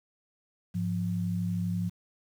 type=tone pair together; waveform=sine; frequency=103.83 / 175.95 Hz; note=G#2 / F3; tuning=0 / +13 cents; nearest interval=major sixth; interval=913 cents; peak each=-32 / -29 dBFS; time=0.74-1.9 s; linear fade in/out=20 ms; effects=9-bit